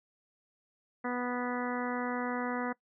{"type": "harmonic tone", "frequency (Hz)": 246.3, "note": "B3", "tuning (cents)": -5, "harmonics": [1, 2, 3, 4, 5, 6, 7, 8], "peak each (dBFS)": [-35, -38, -40, -41, -42, -43, -43, -44], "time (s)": [1.04, 2.73], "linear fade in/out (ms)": 10, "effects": ["noise-tail reverb RT60 0.1 s tail -21 dB re dry"]}